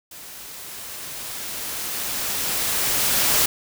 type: noise with level ramp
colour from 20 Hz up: white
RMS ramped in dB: -40 to -18 dBFS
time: 0.11-3.46 s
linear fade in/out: 5 ms
effects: none